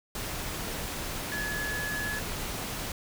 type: tone in noise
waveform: sine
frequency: 1700 Hz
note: G#6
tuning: 40 cents sharp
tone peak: -32 dBFS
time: 1.32-2.19 s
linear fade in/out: 2 ms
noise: pink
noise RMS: -35 dBFS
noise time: 0.15-2.92 s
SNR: 0 dB
effects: none